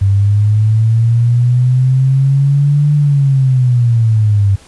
sine linear two-way sweep, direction up then down, 97.1 to 147.9 to 97.1 Hz, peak -7 dBFS, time 0.01-4.56 s, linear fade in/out 10 ms, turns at 2.94 s, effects pink hiss -42 dBFS RMS until 4.67 s + resampled to 24000 Hz

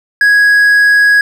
triangle tone, 1661.2 Hz, G#6, in tune, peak -3 dBFS, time 0.21-1.21 s, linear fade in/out 2 ms, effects none

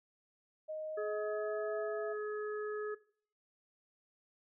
sine tone with pitch glide, 622.3 to 659.3 Hz, D#5 to E5, 0 to 0 cents, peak -38 dBFS, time 0.68-2.14 s, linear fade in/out 20 ms, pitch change +100 cents, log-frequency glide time 0.88-1.99 s
harmonic tone, 422.6 Hz, G#4, 30 cents sharp, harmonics 1 / 3 / 4, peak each -36 / -46 / -48 dBFS, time 0.97-2.95 s, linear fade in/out 10 ms
effects noise-tail reverb RT60 0.5 s tail -19 dB re dry

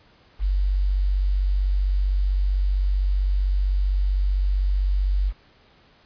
sine tone with quantisation, 47.8 Hz, G1, 43 cents flat, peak -18 dBFS, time 0.39-5.33 s, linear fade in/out 50 ms, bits 8, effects pink hiss -56 dBFS RMS until 6.05 s + resampled to 11025 Hz

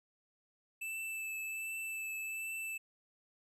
square tone with vibrato, 2637 Hz, E7, in tune, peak -39 dBFS, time 0.81-2.78 s, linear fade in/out 10 ms, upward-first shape triangle, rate 1.3 Hz, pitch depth 17 cents each way, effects none

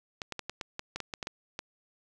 clicks, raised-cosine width 0.2 ms, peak -18 dBFS, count 12, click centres 0.218 / 0.323 / 0.393 / 0.496 / 0.612 / 0.794 / 0.96 / 1.003 / 1.138 / 1.228 / 1.271 / 1.591 s, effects none

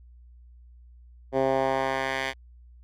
10% pulse tone with band-pass filter sweep, 133.4 Hz, C3, 34 cents sharp, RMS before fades -26 dBFS, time 1.32-2.34 s, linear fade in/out 50 ms, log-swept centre 480 to 2400 Hz, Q 1.2, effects added 60 Hz sine -48 dBFS peak until 2.83 s

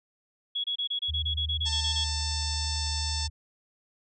sine tone bursts, 3349 Hz, G#7, 14 cents sharp, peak -27 dBFS, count 13, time 0.55-2.045 s, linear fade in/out 10 ms, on 91 ms, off 26 ms
sine tone with vibrato, 76.9 Hz, D#2, 20 cents flat, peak -30 dBFS, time 1.08-3.3 s, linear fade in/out 20 ms, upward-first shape square, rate 2.6 Hz, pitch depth 9 cents each way
harmonic tone, 891 Hz, A5, 22 cents sharp, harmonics 1 / 2 / 3 / 4 / 5 / 6 / 7 / 8 / 9, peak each -41 / -46 / -46 / -38 / -37 / -34 / -41 / -45 / -42 dBFS, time 1.65-3.28 s, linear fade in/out 20 ms
effects none

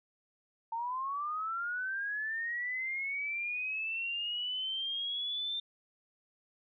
sine linear sweep, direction up, 896 to 3596 Hz, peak -33 dBFS, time 0.72-5.6 s, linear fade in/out 5 ms, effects none

